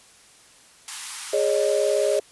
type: high-pass noise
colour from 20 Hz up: white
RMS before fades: -33 dBFS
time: 0.88-2.19 s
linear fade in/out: 0 ms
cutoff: 820 Hz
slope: 96 dB/octave
type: chord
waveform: sine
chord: Ab suspended fourth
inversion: none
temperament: equal with one note detuned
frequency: 415.3 / 554.4 / 614 Hz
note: Ab4 / Db5 / Eb5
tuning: 0 / 0 / -23 cents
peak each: -23 dBFS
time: 1.33-2.2 s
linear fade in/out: 5 ms
effects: white hiss -52 dBFS RMS until 2.31 s + resampled to 24000 Hz